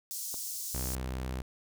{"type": "high-pass noise", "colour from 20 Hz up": "pink", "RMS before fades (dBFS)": -38, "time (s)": [0.11, 0.95], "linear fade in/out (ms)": 0, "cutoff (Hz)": 5600, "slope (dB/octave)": 24}
{"type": "click", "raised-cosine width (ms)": 1, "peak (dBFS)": -30, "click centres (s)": 0.342}
{"type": "tone", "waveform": "sawtooth", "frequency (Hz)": 64.1, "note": "C2", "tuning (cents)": -35, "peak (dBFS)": -30, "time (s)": [0.74, 1.42], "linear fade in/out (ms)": 5}
{"effects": []}